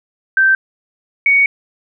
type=tone pair in turn; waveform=sine; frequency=1558 / 2235 Hz; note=G6 / C#7; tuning=-11 / +14 cents; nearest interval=tritone; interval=625 cents; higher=second; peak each=-8 dBFS; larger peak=neither; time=0.37-0.55 / 1.26-1.46 s; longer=second; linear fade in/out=2 ms; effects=none